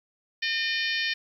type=harmonic tone with a mistuned harmonic; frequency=607 Hz; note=D#5; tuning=43 cents flat; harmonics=3 / 4 / 5 / 6 / 7 / 8 / 9; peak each=-29 / -31 / -33 / -35 / -36 / -37 / -38 dBFS; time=0.42-1.14 s; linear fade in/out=10 ms; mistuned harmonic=8; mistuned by=-32 cents; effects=10-bit